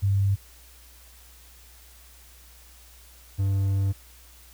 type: tone pair in turn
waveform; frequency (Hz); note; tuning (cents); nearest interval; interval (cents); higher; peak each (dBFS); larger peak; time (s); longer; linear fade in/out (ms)
sine / triangle; 98.7 / 97.74; G2 / G2; +12 / -5; unison; 17; first; -19; neither; 0.02-0.36 / 3.38-3.93; second; 20
effects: added 60 Hz sine -51 dBFS peak until 4.53 s + white hiss -53 dBFS RMS until 4.53 s